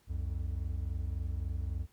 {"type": "tone pair together", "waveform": "triangle", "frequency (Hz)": [63.9, 87.48], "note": ["C2", "F2"], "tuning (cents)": [-40, 3], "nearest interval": "perfect fourth", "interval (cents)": 543, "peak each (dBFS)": [-33, -34], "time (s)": [0.07, 1.87], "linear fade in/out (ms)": 50, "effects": ["pink hiss -69 dBFS RMS until 1.92 s"]}